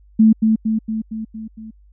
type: tone with echo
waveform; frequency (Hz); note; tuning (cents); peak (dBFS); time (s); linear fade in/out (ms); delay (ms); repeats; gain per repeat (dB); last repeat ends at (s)
sine; 219.9; A3; -1; -7; 0.19-0.33; 10; 230; 6; -4; 1.71
effects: added 50 Hz sine -46 dBFS peak until 1.92 s